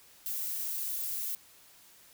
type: noise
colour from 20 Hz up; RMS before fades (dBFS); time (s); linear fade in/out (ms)
violet; -35; 0.26-1.35; 0
effects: white hiss -58 dBFS RMS until 2.13 s